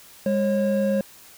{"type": "tone pair together", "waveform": "triangle", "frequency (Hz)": [203.4, 543], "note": ["G#3", "C#5"], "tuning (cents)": [-36, -36], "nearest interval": "octave + perfect fourth", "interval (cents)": 1700, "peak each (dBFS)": -20, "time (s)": [0.26, 1.01], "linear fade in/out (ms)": 2, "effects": ["white hiss -48 dBFS RMS until 1.37 s"]}